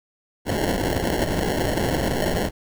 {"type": "noise with sample-and-hold", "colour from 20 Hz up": "white", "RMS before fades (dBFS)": -23, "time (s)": [0.45, 2.51], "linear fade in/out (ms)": 50, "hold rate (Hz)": 1225, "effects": []}